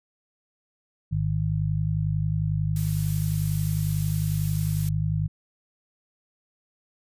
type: harmonic tone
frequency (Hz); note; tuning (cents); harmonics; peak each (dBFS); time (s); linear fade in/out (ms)
51.1; G#1; -27; 1 / 2 / 3; -33 / -26 / -25; 1.11-5.28; 20
type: noise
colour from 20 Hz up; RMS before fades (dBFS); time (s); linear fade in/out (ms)
blue; -38; 2.76-4.89; 2
effects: resampled to 32000 Hz